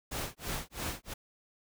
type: noise with tremolo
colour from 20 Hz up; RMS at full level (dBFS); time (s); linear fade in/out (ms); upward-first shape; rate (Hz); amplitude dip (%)
pink; -35; 0.11-1.14; 10; sine; 3; 100
effects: none